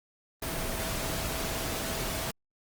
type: tone in noise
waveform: sine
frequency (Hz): 655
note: E5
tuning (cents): -11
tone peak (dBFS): -42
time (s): 0.42-2.31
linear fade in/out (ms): 5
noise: pink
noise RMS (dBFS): -33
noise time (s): 0.42-2.31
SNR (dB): -12
effects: Opus 24 kbps